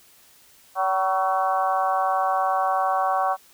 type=harmonic tone with a mistuned harmonic; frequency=190 Hz; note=F#3; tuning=46 cents sharp; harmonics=3 / 4 / 5 / 6 / 7 / 8; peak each=-29 / -22 / -31 / -25 / -32 / -36 dBFS; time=0.75-3.37 s; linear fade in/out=50 ms; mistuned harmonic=6; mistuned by=-35 cents; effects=white hiss -54 dBFS RMS until 3.53 s